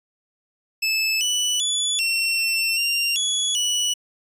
25% pulse tone with pitch steps, 2618 / 2967 / 3441 / 2716 / 2698 / 2776 / 3384 / 2947 Hz, E7 / F#7 / A7 / F7 / E7 / F7 / G#7 / F#7, -13 / +4 / -39 / -49 / +40 / -11 / +32 / -8 cents, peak -16 dBFS, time 0.82-3.94 s, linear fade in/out 10 ms, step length 390 ms, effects resampled to 32000 Hz

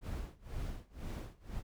brown noise with tremolo, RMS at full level -39 dBFS, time 0.01-1.63 s, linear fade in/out 50 ms, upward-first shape sine, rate 2 Hz, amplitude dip 95%, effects none

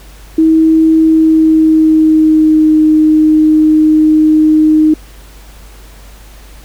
sine tone with pitch glide, 320 to 310 Hz, D#4 to D#4, +49 to -6 cents, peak -4 dBFS, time 0.38-4.94 s, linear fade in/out 5 ms, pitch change -55 cents, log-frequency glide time 0.99-2.79 s, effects added 50 Hz sine -33 dBFS peak until 6.64 s + pink hiss -40 dBFS RMS until 6.64 s

